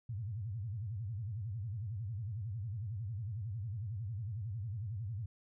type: tone with vibrato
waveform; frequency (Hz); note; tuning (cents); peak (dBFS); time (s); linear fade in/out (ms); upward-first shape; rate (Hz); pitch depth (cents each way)
sine; 106.6; G#2; +46; -37; 0.09-5.26; 5; sine; 11; 240
effects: none